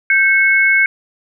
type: tone pair together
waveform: sine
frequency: 1567 / 2195 Hz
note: G6 / C#7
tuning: -1 / -18 cents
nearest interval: tritone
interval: 583 cents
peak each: -13 / -11 dBFS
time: 0.1-0.86 s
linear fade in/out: 2 ms
effects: none